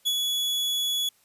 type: tone with ADSR envelope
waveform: 40% pulse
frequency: 3390 Hz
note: G#7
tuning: 35 cents sharp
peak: -20 dBFS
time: 0.05-1.09 s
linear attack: 22 ms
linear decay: 56 ms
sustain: -3 dB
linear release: 3 ms
effects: white hiss -63 dBFS RMS until 1.24 s + resampled to 32000 Hz